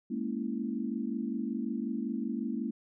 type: chord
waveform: sine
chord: A# half-diminished seventh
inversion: third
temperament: equal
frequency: 207.7 / 233.1 / 277.2 / 329.6 Hz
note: G#3 / A#3 / C#4 / E4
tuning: 0 / 0 / 0 / 0 cents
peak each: -37 / -34 / -38 / -40 dBFS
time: 0.1-2.71 s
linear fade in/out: 10 ms
effects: none